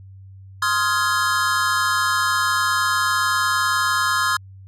square chord, F minor seventh, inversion second, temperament just, 1047.7 / 1257.2 / 1396.9 / 1676.3 Hz, C6 / Eb6 / F6 / Ab6, +2 / +18 / 0 / +16 cents, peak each -24 dBFS, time 0.62-4.37 s, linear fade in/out 5 ms, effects added 96 Hz sine -39 dBFS peak until 4.67 s + low-pass 11000 Hz 12 dB/octave

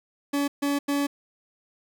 40% pulse tone bursts at uneven times, 284.2 Hz, C#4, 43 cents sharp, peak -22 dBFS, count 3, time 0.33-0.48 / 0.62-0.79 / 0.88-1.07 s, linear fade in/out 10 ms, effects 8-bit

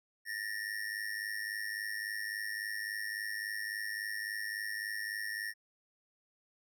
square ring-modulated tone, 1830 Hz, A#6, 32 cents flat, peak -34 dBFS, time 0.25-5.54 s, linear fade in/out 50 ms, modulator 51.8 Hz, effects none

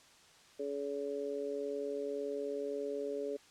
harmonic tone, 141.8 Hz, C#3, 40 cents sharp, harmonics 2 / 3 / 4, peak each -44 / -37 / -41 dBFS, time 0.59-3.37 s, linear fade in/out 10 ms, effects white hiss -61 dBFS RMS until 3.5 s + low-pass 7000 Hz 12 dB/octave

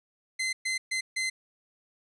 sawtooth tone bursts at uneven times, 2062 Hz, C7, 26 cents flat, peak -24 dBFS, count 4, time 0.39-0.53 / 0.65-0.78 / 0.91-1.01 / 1.16-1.3 s, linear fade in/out 10 ms, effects resampled to 24000 Hz

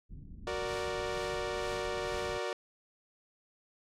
pink low-pass noise, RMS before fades -47 dBFS, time 0.09-2.39 s, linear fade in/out 20 ms, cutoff 230 Hz, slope 24 dB/octave
sawtooth chord, Gb augmented, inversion none, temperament equal, 370 / 466.2 / 587.3 Hz, Gb4 / Bb4 / D5, 0 / 0 / 0 cents, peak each -34 dBFS, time 0.47-2.53 s, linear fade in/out 2 ms
white noise with tremolo, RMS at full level -44 dBFS, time 0.64-2.41 s, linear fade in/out 50 ms, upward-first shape triangle, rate 2.1 Hz, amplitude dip 90%
effects low-pass 6000 Hz 12 dB/octave

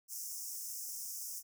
pink high-pass noise, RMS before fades -43 dBFS, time 0.08-1.43 s, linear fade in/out 50 ms, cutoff 5300 Hz, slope 96 dB/octave, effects none

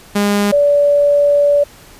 sawtooth / sine tone pair in turn, 204 / 577 Hz, G#3 / D5, -31 / -31 cents, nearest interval octave + tritone, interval 1800 cents, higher second, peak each -8 dBFS, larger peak neither, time 0.15-0.52 / 0.52-1.64 s, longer second, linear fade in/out 10 ms, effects pink hiss -41 dBFS RMS until 1.99 s + resampled to 32000 Hz

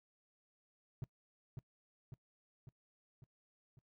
triangle tone with echo, 130.6 Hz, C3, 3 cents flat, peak -36 dBFS, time 1.02-1.04 s, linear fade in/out 0 ms, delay 550 ms, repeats 5, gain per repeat -4 dB, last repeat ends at 3.79 s, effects noise-tail reverb RT60 0.1 s tail -23 dB re dry

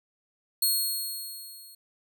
10% pulse tone with level ramp, 4300 Hz, C8, 47 cents sharp, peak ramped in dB -14 to -41 dBFS, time 0.62-1.75 s, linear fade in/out 5 ms, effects none

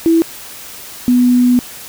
sine tone pair in turn, 329.6 / 246.9 Hz, E4 / B3, 0 / 0 cents, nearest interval perfect fourth, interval 500 cents, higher first, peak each -7 dBFS, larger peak neither, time 0.06-0.22 / 1.08-1.59 s, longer second, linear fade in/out 0 ms, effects white hiss -32 dBFS RMS until 1.88 s

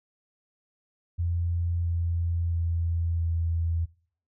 sine tone with pitch steps, 85.8 / 84.96 / 84.13 / 83.31 Hz, F2 / F2 / E2 / E2, -30 / -47 / +36 / +19 cents, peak -24 dBFS, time 1.18-3.86 s, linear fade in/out 20 ms, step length 670 ms, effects noise-tail reverb RT60 0.5 s tail -22 dB re dry

